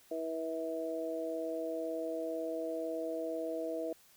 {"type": "harmonic tone", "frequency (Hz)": 162, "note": "E3", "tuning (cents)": -30, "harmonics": [2, 3, 4], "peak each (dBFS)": [-40, -39, -38], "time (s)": [0.11, 3.93], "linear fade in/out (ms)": 5, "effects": ["white hiss -63 dBFS RMS until 4.16 s"]}